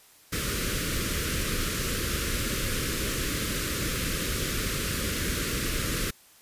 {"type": "band-stop noise", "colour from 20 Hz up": "pink", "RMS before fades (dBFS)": -29, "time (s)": [0.32, 6.11], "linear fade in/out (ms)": 10, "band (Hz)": [540, 1200], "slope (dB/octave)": 48, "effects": ["white hiss -56 dBFS RMS until 6.41 s", "resampled to 32000 Hz"]}